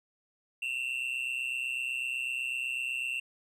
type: tone with amplitude modulation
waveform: triangle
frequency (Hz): 2716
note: F7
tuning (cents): -49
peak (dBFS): -26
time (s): 0.62-3.2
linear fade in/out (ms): 5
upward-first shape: sine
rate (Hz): 128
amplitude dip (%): 80
effects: resampled to 32000 Hz